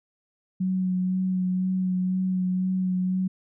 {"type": "tone with vibrato", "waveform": "sine", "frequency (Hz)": 185, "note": "F#3", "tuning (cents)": 0, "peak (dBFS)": -22, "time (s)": [0.6, 3.28], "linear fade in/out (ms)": 10, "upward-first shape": "sine", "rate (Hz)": 2, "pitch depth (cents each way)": 17, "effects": []}